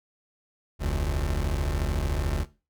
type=tone pair together; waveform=30% pulse; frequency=42.81 / 72 Hz; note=F1 / D2; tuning=-34 / -34 cents; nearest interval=major sixth; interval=900 cents; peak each=-25 dBFS; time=0.79-2.46 s; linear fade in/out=50 ms; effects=noise-tail reverb RT60 0.3 s tail -17 dB re dry